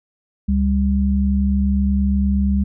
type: tone pair together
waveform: sine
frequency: 70.32 / 198.9 Hz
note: C#2 / G3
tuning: +25 / +25 cents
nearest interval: octave + tritone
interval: 1800 cents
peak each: -17 dBFS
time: 0.48-2.64 s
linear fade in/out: 10 ms
effects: none